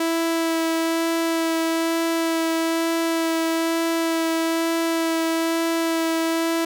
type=tone with vibrato; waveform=sawtooth; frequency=328.7 Hz; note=E4; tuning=5 cents flat; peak=-16 dBFS; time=0-6.65 s; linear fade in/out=5 ms; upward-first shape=sine; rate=1.1 Hz; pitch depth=11 cents each way; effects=none